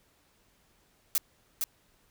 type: noise with echo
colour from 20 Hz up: blue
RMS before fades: -26 dBFS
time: 1.15-1.18 s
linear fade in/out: 0 ms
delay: 460 ms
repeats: 1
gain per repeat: -4 dB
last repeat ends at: 1.64 s
effects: pink hiss -67 dBFS RMS until 2.1 s